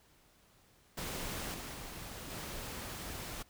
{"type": "noise with level steps", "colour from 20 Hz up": "pink", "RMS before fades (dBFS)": [-40, -44, -46, -43], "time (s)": [0.97, 3.43], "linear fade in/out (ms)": 10, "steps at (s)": [1.54, 1.74, 2.3], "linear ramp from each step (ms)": 2, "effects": ["pink hiss -66 dBFS RMS until 3.49 s"]}